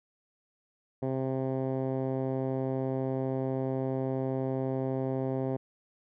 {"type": "tone with low-pass filter", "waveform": "10% pulse", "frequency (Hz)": 132.1, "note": "C3", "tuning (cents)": 17, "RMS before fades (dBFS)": -31, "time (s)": [1.02, 5.57], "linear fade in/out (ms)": 10, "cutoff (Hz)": 590, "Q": 0.82, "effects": []}